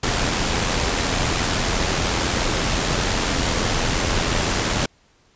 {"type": "noise with amplitude modulation", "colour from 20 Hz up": "pink", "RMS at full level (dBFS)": -19, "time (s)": [0.03, 4.86], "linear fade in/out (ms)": 5, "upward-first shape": "sine", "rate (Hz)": 85.9, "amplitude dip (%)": 40, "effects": ["pink hiss -58 dBFS RMS until 5.35 s", "resampled to 16000 Hz"]}